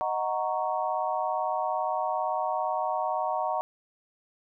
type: chord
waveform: sine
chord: D# minor seventh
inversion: none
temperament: equal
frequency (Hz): 622.3 / 740 / 932.3 / 1108.7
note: D#5 / F#5 / A#5 / C#6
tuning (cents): 0 / 0 / 0 / 0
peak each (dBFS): -32 / -30 / -31 / -34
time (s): 0.01-3.61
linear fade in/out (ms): 0
effects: none